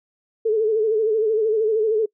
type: tone with vibrato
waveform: sine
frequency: 436.5 Hz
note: A4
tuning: 14 cents flat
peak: -16 dBFS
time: 0.45-2.06 s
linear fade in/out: 10 ms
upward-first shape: sine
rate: 13 Hz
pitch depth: 68 cents each way
effects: noise-tail reverb RT60 0.1 s tail -25 dB re dry